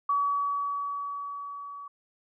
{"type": "tone with level ramp", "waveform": "sine", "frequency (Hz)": 1137, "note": "C#6", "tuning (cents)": 44, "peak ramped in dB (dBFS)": [-22, -39], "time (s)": [0.09, 1.88], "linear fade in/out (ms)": 5, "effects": []}